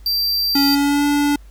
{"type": "tone", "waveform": "square", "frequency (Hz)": 4699, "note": "D8", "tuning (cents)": 0, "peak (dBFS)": -17, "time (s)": [0.06, 0.75], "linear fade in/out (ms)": 2}
{"type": "tone with pitch glide", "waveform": "square", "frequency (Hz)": [280.2, 289.1], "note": ["C#4", "D4"], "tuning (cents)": [19, -27], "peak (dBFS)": -15, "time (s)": [0.55, 1.36], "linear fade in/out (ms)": 5, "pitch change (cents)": 54, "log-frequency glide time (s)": [0.66, 1.05]}
{"effects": ["added 50 Hz sine -38 dBFS peak until 1.5 s", "pink hiss -55 dBFS RMS until 1.5 s"]}